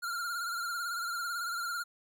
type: tone with vibrato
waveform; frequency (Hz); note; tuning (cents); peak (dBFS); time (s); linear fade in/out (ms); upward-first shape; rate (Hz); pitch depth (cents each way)
square; 1396.9; F6; 0; -34; 0.02-1.84; 20; sine; 18; 58
effects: none